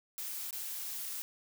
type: noise with dropouts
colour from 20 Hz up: blue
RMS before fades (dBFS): -40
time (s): 0.18-1.22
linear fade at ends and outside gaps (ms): 0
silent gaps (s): 0.508-0.528
effects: none